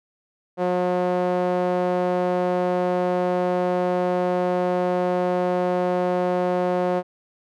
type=tone with band-pass filter; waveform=sawtooth; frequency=180 Hz; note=F#3; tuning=47 cents flat; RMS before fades=-22 dBFS; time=0.57-7.03 s; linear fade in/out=50 ms; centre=580 Hz; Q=1.7; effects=none